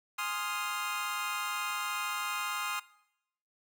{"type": "chord", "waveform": "25% pulse", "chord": "F minor seventh", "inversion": "first", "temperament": "equal", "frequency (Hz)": [830.6, 1046.5, 1244.5, 1396.9], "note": ["Ab5", "C6", "Eb6", "F6"], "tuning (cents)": [0, 0, 0, 0], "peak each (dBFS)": [-39, -34, -33, -35], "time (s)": [0.18, 2.8], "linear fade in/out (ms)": 10, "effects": ["noise-tail reverb RT60 0.8 s tail -20 dB re dry"]}